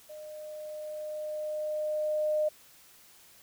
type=tone with level ramp; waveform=sine; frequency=610 Hz; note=D#5; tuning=34 cents flat; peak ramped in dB=-42 to -24 dBFS; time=0.09-2.49 s; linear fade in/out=10 ms; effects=white hiss -57 dBFS RMS until 3.42 s